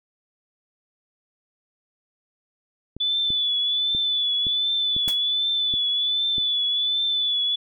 clicks, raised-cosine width 3 ms, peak -22 dBFS, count 8, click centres 2.966 / 3.304 / 3.949 / 4.468 / 4.965 / 5.078 / 5.739 / 6.382 s
sine tone with vibrato, 3472 Hz, A7, 24 cents flat, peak -20 dBFS, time 3-7.56 s, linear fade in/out 10 ms, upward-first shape triangle, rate 1.3 Hz, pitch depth 47 cents each way
white noise with exponential decay, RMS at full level -28 dBFS, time 5.08-5.2 s, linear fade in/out 1 ms, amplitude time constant 24 ms
effects none

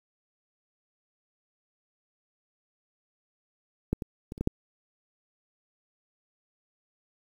clicks, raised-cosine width 3 ms, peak -12 / -20 / -23 / -28 / -16 / -10 dBFS, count 6, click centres 3.93 / 4.022 / 4.321 / 4.379 / 4.41 / 4.474 s, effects 8-bit

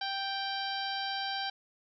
harmonic tone, 784 Hz, G5, in tune, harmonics 1 / 2 / 3 / 4 / 5 / 6 / 7, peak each -36 / -39 / -47 / -40 / -41 / -41 / -48 dBFS, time 0.01-1.5 s, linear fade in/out 5 ms, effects none

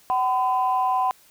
sine tone pair together, 757.7 / 1012 Hz, F#5 / B5, +41 / +42 cents, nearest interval perfect fourth, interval 501 cents, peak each -21 dBFS, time 0.1-1.11 s, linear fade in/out 0 ms, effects tanh soft clip ceiling -12 dBFS + white hiss -55 dBFS RMS until 1.3 s

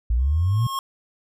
sine exponential sweep, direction up, 54.7 to 123.47 Hz, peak -17 dBFS, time 0.1-0.67 s, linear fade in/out 5 ms
square tone with exponential growth, 1080 Hz, C#6, 45 cents flat, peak -23 dBFS, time 0.19-0.79 s, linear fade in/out 1 ms, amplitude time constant 130 ms
effects none

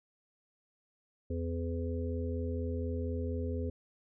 harmonic tone, 84.2 Hz, E2, 37 cents sharp, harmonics 1 / 3 / 5 / 6, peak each -34 / -39 / -41 / -42 dBFS, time 1.3-3.7 s, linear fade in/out 5 ms, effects none

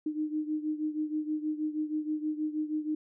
sine beating tone pair, 305 / 311.3 Hz, D#4 / D#4, -34 / +1 cents, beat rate 6.3 Hz, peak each -31 / -35 dBFS, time 0.06-2.95 s, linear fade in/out 5 ms, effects none

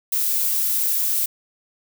violet noise, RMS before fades -21 dBFS, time 0.12-1.26 s, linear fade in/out 5 ms, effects none

